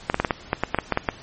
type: clicks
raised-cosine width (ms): 0.5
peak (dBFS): -4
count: 12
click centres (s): 0.099 / 0.144 / 0.2 / 0.248 / 0.308 / 0.531 / 0.636 / 0.746 / 0.787 / 0.923 / 0.974 / 1.088
effects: pink hiss -44 dBFS RMS until 1.22 s + MP3 32 kbps